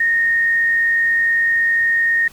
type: tone with frequency modulation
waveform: sine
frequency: 1848 Hz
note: A#6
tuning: 16 cents flat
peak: -13 dBFS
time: 0-2.28 s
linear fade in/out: 5 ms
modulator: 69.9 Hz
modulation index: 0.3
effects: pink hiss -45 dBFS RMS until 2.32 s